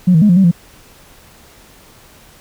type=tone with pitch steps; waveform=sine; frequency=181 / 159.7 / 209.6 / 175.3 / 193 / 171.6 Hz; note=F#3 / D#3 / G#3 / F3 / G3 / F3; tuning=-38 / +45 / +16 / +7 / -27 / -30 cents; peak=-5 dBFS; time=0.07-0.514 s; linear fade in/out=10 ms; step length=74 ms; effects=tanh soft clip ceiling -1 dBFS + pink hiss -44 dBFS RMS until 2.4 s